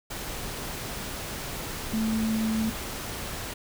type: tone in noise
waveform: sine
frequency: 220.7 Hz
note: A3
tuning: 5 cents sharp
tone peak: -24 dBFS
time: 1.93-2.7 s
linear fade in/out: 10 ms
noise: pink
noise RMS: -35 dBFS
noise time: 0.1-3.54 s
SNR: +8 dB
effects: none